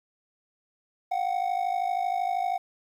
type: ring-modulated tone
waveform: triangle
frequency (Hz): 740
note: F#5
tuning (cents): 0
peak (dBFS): -20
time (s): 1.11-2.58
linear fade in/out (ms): 10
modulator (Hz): 26.4
effects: 10-bit